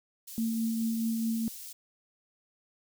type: high-pass noise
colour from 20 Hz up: white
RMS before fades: -44 dBFS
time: 0.27-1.73 s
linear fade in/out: 10 ms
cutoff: 4700 Hz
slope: 12 dB/octave
type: tone with tremolo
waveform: sine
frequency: 226.4 Hz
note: A3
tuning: 50 cents sharp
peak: -26 dBFS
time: 0.38-1.48 s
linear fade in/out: 0 ms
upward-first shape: triangle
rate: 4.7 Hz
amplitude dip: 30%
effects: none